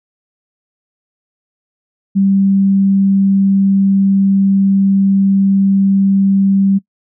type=tone with vibrato; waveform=sine; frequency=195.4 Hz; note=G3; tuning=5 cents flat; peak=-8 dBFS; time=2.15-6.79 s; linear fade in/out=20 ms; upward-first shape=triangle; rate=20 Hz; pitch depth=10 cents each way; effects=noise-tail reverb RT60 0.1 s tail -22 dB re dry